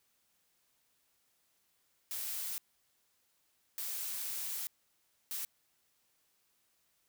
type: noise bursts at uneven times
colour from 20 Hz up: blue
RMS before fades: -39 dBFS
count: 3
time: 2.11-2.58 / 3.78-4.67 / 5.31-5.45 s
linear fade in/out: 0 ms
effects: white hiss -75 dBFS RMS until 7.08 s